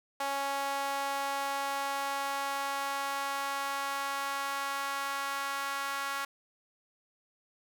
sawtooth tone with high-pass filter sweep, 277.2 Hz, C#4, in tune, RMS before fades -34 dBFS, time 0.2-6.25 s, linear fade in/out 5 ms, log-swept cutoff 790 to 1200 Hz, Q 2.2, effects none

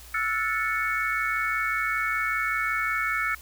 sine chord, F# minor seventh, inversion third, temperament equal with one note detuned, 1318.5 / 1443.7 / 1760 / 2217 Hz, E6 / F#6 / A6 / C#7, 0 / -43 / 0 / 0 cents, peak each -29 / -32 / -30 / -28 dBFS, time 0.14-3.35 s, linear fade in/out 5 ms, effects added 60 Hz sine -47 dBFS peak until 3.41 s + white hiss -48 dBFS RMS until 3.41 s

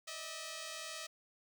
5% pulse tone pair together, 601.7 / 643 Hz, D5 / E5, +42 / -43 cents, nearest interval minor second, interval 115 cents, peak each -37 / -33 dBFS, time 0.07-1.07 s, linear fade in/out 10 ms, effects none

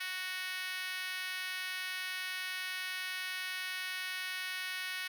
5% pulse tone with high-pass filter, 370 Hz, F#4, in tune, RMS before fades -39 dBFS, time 0-5.08 s, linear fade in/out 10 ms, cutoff 1700 Hz, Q 2, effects none

